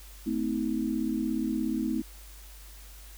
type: tone cluster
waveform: sine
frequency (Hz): 221 / 257.9 / 317.8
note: A3 / C4 / D#4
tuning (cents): +8 / -25 / +37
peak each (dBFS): -31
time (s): 0.26-2.02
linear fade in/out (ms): 10
effects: added 50 Hz sine -46 dBFS peak until 3.17 s + white hiss -52 dBFS RMS until 3.17 s